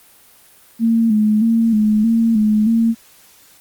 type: tone with vibrato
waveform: sine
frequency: 220.6 Hz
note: A3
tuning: 5 cents sharp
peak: -11 dBFS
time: 0.79-2.95 s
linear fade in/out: 50 ms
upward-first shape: square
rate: 1.6 Hz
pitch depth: 59 cents each way
effects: white hiss -48 dBFS RMS until 3.6 s + Opus 32 kbps